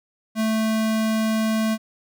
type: tone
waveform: square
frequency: 220 Hz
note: A3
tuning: in tune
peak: -20 dBFS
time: 0.35-1.78 s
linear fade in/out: 50 ms
effects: none